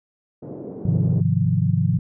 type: band-pass noise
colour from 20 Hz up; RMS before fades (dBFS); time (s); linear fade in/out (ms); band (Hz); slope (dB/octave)
white; -34; 0.42-1.21; 10; 130 to 450; 24
type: chord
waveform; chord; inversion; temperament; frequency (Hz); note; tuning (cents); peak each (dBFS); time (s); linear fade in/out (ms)
sine; F minor seventh; first; equal; 103.83 / 130.81 / 155.56 / 174.61; Ab2 / C3 / Eb3 / F3; 0 / 0 / 0 / 0; -22; 0.85-1.99; 5
effects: none